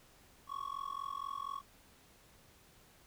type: tone with amplitude modulation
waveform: triangle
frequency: 1111 Hz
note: C#6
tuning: 4 cents sharp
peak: -33 dBFS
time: 0.47-1.62 s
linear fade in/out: 50 ms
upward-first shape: sine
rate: 44.2 Hz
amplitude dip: 100%
effects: pink hiss -63 dBFS RMS until 3.06 s